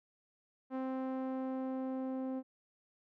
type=tone with low-pass filter sweep; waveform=sawtooth; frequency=261.6 Hz; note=C4; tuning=in tune; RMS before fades=-38 dBFS; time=0.7-2.43 s; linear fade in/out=50 ms; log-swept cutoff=1100 to 570 Hz; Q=0.81; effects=none